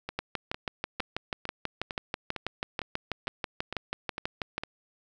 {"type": "two click trains", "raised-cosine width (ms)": 0.3, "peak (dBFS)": [-18, -14], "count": [11, 28], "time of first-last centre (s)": [[0.09, 4.635], [0.19, 4.58]], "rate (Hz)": [2.2, 6.15], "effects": []}